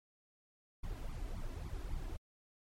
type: noise with flanger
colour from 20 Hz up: brown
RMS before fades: -41 dBFS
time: 0.83-2.17 s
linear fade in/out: 10 ms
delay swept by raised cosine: 0.86 to 3.06 ms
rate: 3.6 Hz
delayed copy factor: +0.85
effects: MP3 64 kbps